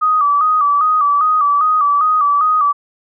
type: tone with vibrato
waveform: sine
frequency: 1200 Hz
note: D6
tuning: 37 cents sharp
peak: -10 dBFS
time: 0.01-2.73 s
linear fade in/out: 20 ms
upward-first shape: square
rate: 2.5 Hz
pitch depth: 69 cents each way
effects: none